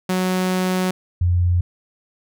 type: tone pair in turn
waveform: sawtooth / sine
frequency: 184.6 / 88.34 Hz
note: F#3 / F2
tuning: -4 / +20 cents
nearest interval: octave + minor second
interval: 1276 cents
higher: first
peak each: -14 dBFS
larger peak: neither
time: 0.09-0.91 / 1.21-1.61 s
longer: first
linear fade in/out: 5 ms
effects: none